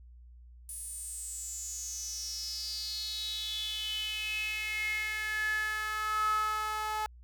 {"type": "tone with high-pass filter sweep", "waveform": "sawtooth", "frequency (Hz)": 429.5, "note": "A4", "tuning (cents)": -42, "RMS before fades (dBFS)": -35, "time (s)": [0.69, 7.06], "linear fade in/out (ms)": 0, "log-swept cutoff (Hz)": [9900, 970], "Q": 8.6, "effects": ["added 60 Hz sine -50 dBFS peak until 7.23 s"]}